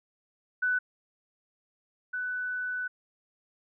sine tone pair in turn, 1494 / 1494 Hz, F#6 / F#6, +16 / +16 cents, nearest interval unison, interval 0 cents, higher neither, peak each -24 / -30 dBFS, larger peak first, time 0.62-0.79 / 2.13-2.88 s, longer second, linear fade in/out 10 ms, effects none

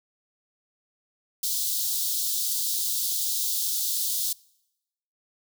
white high-pass noise, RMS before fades -27 dBFS, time 1.43-4.33 s, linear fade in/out 5 ms, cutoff 3500 Hz, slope 48 dB/octave, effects noise-tail reverb RT60 0.9 s tail -25 dB re dry

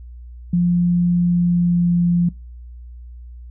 sine tone with pitch glide, 175.2 to 173.79 Hz, F3 to F3, +6 to -8 cents, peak -13 dBFS, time 0.53-2.29 s, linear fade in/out 5 ms, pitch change -14 cents, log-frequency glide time 1.19-2 s, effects noise-tail reverb RT60 0.3 s tail -24 dB re dry + added 60 Hz sine -34 dBFS peak until 3.5 s

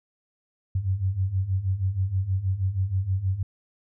sine beating tone pair, 91.3 / 97.6 Hz, F#2 / G2, -23 / -7 cents, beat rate 6.3 Hz, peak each -28 / -24 dBFS, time 0.75-3.43 s, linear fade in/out 5 ms, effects none

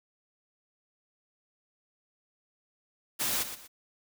white noise with echo, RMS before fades -30 dBFS, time 3.19-3.44 s, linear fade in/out 20 ms, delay 120 ms, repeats 2, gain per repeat -10 dB, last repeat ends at 3.68 s, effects none

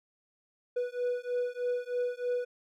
triangle beating tone pair, 489.5 / 492.7 Hz, B4 / B4, -15 / -4 cents, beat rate 3.2 Hz, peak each -31 dBFS, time 0.76-2.45 s, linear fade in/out 10 ms, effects none

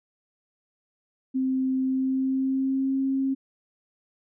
sine tone with pitch glide, 261.6 to 268.5 Hz, C4 to C4, 0 to +45 cents, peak -22 dBFS, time 1.34-3.35 s, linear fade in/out 20 ms, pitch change +45 cents, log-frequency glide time 1.81-2.97 s, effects none

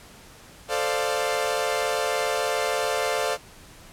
sawtooth chord, D minor seventh, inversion second, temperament equal with one note detuned, 440 / 523.3 / 590 / 698.5 Hz, A4 / C5 / D5 / F5, 0 / 0 / +8 / 0 cents, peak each -25 dBFS, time 0.68-3.38 s, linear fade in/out 50 ms, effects pink hiss -48 dBFS RMS until 3.92 s + low-pass 12000 Hz 12 dB/octave

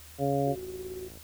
harmonic tone, 139.4 Hz, C#3, 10 cents sharp, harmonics 1 / 2 / 3 / 4 / 5, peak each -31 / -31 / -31 / -31 / -31 dBFS, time 0.18-0.56 s, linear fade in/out 50 ms
sine tone with tremolo, 370 Hz, F#4, in tune, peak -34 dBFS, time 0.46-1.09 s, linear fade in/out 20 ms, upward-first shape triangle, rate 18 Hz, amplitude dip 55%
click train, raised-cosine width 2 ms, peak -36 dBFS, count 36, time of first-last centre 0.54-1.174 s, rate 55.2 Hz
effects added 77 Hz sine -51 dBFS peak until 1.23 s + white hiss -51 dBFS RMS until 1.23 s

